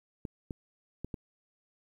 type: clicks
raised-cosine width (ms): 3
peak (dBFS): -24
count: 4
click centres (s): 0.252 / 0.508 / 1.046 / 1.142
effects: 10-bit